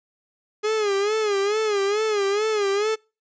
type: tone with vibrato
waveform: 45% pulse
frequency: 415.3 Hz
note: G#4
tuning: in tune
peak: -20 dBFS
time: 0.63-2.96 s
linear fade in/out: 20 ms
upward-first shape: sine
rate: 2.3 Hz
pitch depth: 99 cents each way
effects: noise-tail reverb RT60 0.3 s tail -25 dB re dry + resampled to 16000 Hz